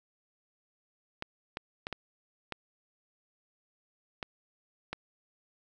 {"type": "clicks", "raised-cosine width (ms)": 0.3, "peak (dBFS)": -19, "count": 7, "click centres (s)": [1.224, 1.571, 1.869, 1.927, 2.523, 4.228, 4.93], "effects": []}